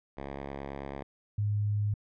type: tone pair in turn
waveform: 5% pulse / sine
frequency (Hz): 69.3 / 103.83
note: C#2 / G#2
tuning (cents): 0 / 0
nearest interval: perfect fifth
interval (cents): 700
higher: second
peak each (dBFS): -26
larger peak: neither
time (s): 0.17-1.03 / 1.38-1.94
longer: first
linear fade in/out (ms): 5
effects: low-pass 2000 Hz 12 dB/octave